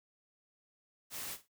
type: noise with echo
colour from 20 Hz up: white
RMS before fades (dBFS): -42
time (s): 1.1-1.38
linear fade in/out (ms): 50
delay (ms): 52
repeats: 2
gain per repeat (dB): -15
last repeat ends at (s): 1.484
effects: noise-tail reverb RT60 0.1 s tail -20 dB re dry